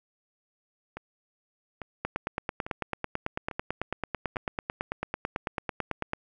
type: two click trains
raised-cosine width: 0.5 ms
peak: -14 / -22 dBFS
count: 38 / 5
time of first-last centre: 2.05-6.134 / 0.97-4.36 s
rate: 9.06 / 1.18 Hz
effects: none